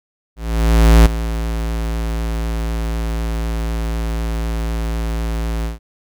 square tone with ADSR envelope, 56 Hz, A1, 31 cents sharp, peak -5 dBFS, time 0.36-5.79 s, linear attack 700 ms, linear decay 7 ms, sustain -14 dB, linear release 140 ms, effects none

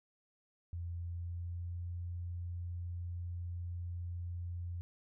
sine tone with pitch glide, 85.9 to 87.3 Hz, F2 to F2, -28 to 0 cents, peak -38 dBFS, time 0.73-4.81 s, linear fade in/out 0 ms, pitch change +28 cents, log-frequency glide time 0.97-1.85 s, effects none

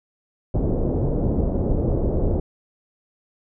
pink low-pass noise, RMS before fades -21 dBFS, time 0.54-2.4 s, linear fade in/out 5 ms, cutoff 560 Hz, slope 24 dB/octave, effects none

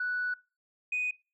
sine tone pair in turn, 1480 / 2489 Hz, F#6 / D#7, 0 / 0 cents, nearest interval major sixth, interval 900 cents, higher second, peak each -28 / -27 dBFS, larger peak second, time 0-0.34 / 0.92-1.11 s, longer first, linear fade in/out 5 ms, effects noise-tail reverb RT60 0.3 s tail -22 dB re dry + tanh soft clip ceiling -24 dBFS

